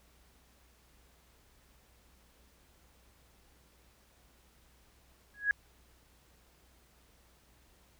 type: tone with exponential growth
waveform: sine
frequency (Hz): 1663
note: G#6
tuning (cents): +2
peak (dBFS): -21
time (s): 5.34-5.51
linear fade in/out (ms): 1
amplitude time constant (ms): 36
effects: added 61 Hz sine -66 dBFS peak until 7.99 s + pink hiss -66 dBFS RMS until 7.99 s